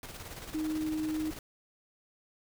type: noise with tremolo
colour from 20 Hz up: pink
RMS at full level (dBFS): -43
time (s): 0.03-1.39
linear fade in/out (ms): 2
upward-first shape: square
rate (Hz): 18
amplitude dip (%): 45
type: tone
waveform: sine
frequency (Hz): 311.1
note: D#4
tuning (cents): 0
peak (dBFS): -30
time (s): 0.54-1.31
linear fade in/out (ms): 10
effects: none